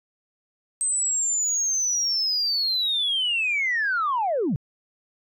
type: linear sweep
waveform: sine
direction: down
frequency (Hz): 8300 to 116.54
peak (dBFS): -20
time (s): 0.81-4.56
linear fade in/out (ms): 0
effects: tanh soft clip ceiling -17 dBFS